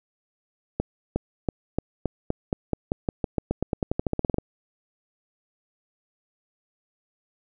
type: accelerating click train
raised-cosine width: 2 ms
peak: -10 dBFS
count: 25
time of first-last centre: 0.8-4.384 s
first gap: 360 ms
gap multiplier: 0.91
effects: none